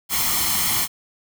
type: noise with comb filter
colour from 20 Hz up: white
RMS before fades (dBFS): -21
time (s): 0.09-0.88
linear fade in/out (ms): 50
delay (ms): 0.94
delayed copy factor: +0.65
effects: none